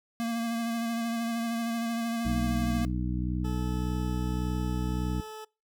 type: tone with vibrato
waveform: square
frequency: 231.2 Hz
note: A#3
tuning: 14 cents flat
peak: -29 dBFS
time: 0.2-2.85 s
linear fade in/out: 0 ms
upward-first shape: sine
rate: 13 Hz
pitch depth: 22 cents each way
type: harmonic tone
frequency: 61.74 Hz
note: B1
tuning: in tune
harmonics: 1 / 2 / 3 / 4 / 5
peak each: -31 / -34 / -33 / -39 / -37 dBFS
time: 2.25-5.21 s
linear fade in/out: 5 ms
type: tone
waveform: 20% pulse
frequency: 433.8 Hz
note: A4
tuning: 25 cents flat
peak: -35 dBFS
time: 3.44-5.45 s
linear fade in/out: 10 ms
effects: noise-tail reverb RT60 0.3 s tail -24 dB re dry